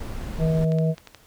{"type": "noise", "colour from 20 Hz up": "brown", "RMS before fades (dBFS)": -31, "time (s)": [0, 0.65], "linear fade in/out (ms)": 5}
{"type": "harmonic tone", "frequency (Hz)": 160.3, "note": "E3", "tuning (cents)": -48, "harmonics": [1, 3, 4], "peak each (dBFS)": [-19, -28, -29], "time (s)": [0.38, 0.95], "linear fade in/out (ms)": 50}
{"type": "clicks", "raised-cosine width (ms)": 0.2, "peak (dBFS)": -23, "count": 5, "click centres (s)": [0.72, 0.786, 0.981, 1.073, 1.147]}
{"effects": ["pink hiss -55 dBFS RMS until 1.26 s"]}